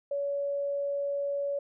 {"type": "tone", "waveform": "sine", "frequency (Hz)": 565, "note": "C#5", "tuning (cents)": 33, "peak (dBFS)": -28, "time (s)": [0.11, 1.59], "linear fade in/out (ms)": 5, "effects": []}